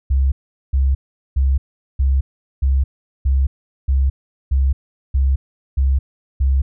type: tone bursts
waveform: sine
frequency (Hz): 67.1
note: C2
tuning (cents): +44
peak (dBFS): -12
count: 11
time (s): 0.1-6.62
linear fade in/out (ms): 10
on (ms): 220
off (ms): 410
effects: none